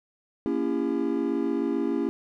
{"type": "chord", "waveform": "triangle", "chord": "A# diminished seventh", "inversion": "none", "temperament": "just", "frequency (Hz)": [233.1, 279.7, 335.6, 402.8], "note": ["A#3", "C#4", "E4", "G4"], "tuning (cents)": [0, 16, 31, 47], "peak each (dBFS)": [-29, -26, -27, -29], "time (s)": [0.46, 2.09], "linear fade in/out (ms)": 0, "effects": []}